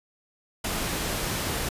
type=noise; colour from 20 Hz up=pink; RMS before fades=-29 dBFS; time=0.64-1.69 s; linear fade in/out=5 ms; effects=resampled to 32000 Hz